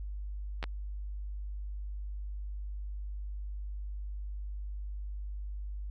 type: clicks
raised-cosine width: 0.3 ms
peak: -20 dBFS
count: 2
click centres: 0.628 / 0.64 s
effects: added 50 Hz sine -36 dBFS peak until 5.9 s